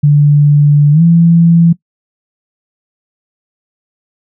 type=tone with pitch glide; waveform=sine; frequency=146.3 to 168.05 Hz; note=D3 to E3; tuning=-6 to +34 cents; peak=-3 dBFS; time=0.03-1.73 s; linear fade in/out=10 ms; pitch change=+240 cents; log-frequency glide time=0.92-1.02 s; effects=noise-tail reverb RT60 0.1 s tail -20 dB re dry